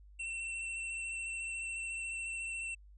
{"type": "tone with vibrato", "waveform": "square", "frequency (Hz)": 2700, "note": "E7", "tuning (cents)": 41, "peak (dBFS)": -38, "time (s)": [0.19, 2.75], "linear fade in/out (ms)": 10, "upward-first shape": "sine", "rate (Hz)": 14, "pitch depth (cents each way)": 15, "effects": ["added 50 Hz sine -54 dBFS peak until 2.97 s", "resampled to 24000 Hz"]}